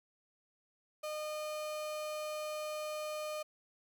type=tone; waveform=35% pulse; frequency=610 Hz; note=D#5; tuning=34 cents flat; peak=-36 dBFS; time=1.03-3.43 s; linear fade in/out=10 ms; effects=none